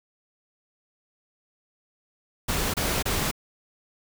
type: noise bursts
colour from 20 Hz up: pink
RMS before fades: -26 dBFS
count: 3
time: 2.48-3.314 s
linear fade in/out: 10 ms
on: 260 ms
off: 27 ms
effects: none